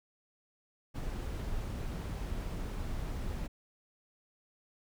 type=noise; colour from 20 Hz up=brown; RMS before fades=-37 dBFS; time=0.94-3.48 s; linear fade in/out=20 ms; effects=none